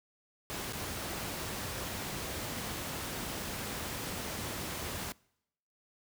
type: noise with dropouts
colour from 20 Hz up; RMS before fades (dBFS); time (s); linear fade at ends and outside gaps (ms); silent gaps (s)
pink; -38; 0.5-5.12; 0; 0.725-0.732
effects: noise-tail reverb RT60 0.8 s tail -25 dB re dry + high-pass 60 Hz 12 dB/octave